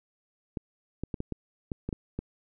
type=clicks; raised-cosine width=3 ms; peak=-19 dBFS; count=9; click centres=0.572 / 1.036 / 1.142 / 1.204 / 1.323 / 1.718 / 1.89 / 1.928 / 2.19 s; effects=none